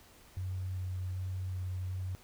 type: tone with vibrato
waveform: sine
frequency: 92.5 Hz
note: F#2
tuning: in tune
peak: -34 dBFS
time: 0.37-2.15 s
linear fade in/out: 0 ms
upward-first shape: square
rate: 1.3 Hz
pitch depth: 9 cents each way
effects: pink hiss -59 dBFS RMS until 2.23 s